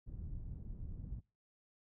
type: low-pass noise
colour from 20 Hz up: pink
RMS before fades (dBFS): -45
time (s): 0.06-1.21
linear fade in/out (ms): 20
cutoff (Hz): 120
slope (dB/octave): 12
effects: noise-tail reverb RT60 0.3 s tail -25 dB re dry